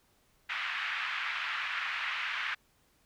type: band-pass noise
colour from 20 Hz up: white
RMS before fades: -35 dBFS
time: 0.49-2.55 s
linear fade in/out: 10 ms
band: 1200 to 2600 Hz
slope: 24 dB/octave
effects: pink hiss -69 dBFS RMS until 3.05 s